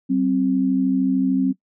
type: tone pair together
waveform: sine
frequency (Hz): 191.25 / 264.6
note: G3 / C4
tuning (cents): -42 / +20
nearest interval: tritone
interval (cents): 562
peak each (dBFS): -22 / -17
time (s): 0.09-1.53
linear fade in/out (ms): 20
effects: noise-tail reverb RT60 0.1 s tail -18 dB re dry